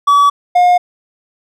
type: tone pair in turn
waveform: triangle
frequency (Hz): 1142 / 714.7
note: D6 / F5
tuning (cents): -49 / +40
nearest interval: minor sixth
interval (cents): 811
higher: first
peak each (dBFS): -4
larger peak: neither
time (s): 0.07-0.3 / 0.55-0.78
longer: neither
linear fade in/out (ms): 10
effects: none